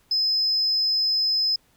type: tone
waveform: sine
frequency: 5100 Hz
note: D#8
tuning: 42 cents sharp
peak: -18 dBFS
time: 0.11-1.56 s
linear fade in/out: 5 ms
effects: tanh soft clip ceiling -16 dBFS + pink hiss -62 dBFS RMS until 1.76 s